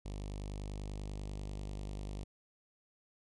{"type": "tone with notch filter", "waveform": "sawtooth", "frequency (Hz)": 50.2, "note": "G1", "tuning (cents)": 42, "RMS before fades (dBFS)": -42, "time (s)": [0.05, 2.24], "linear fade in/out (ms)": 10, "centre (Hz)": 1500, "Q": 0.8, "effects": ["resampled to 22050 Hz"]}